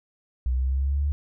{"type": "linear sweep", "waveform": "sine", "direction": "up", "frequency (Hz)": [61.74, 73.3], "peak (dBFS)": -21, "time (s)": [0.46, 1.12], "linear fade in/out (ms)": 0, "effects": []}